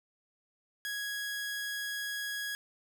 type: tone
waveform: sawtooth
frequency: 1661.2 Hz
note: G#6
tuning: in tune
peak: -31 dBFS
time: 0.85-2.55 s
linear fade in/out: 0 ms
effects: none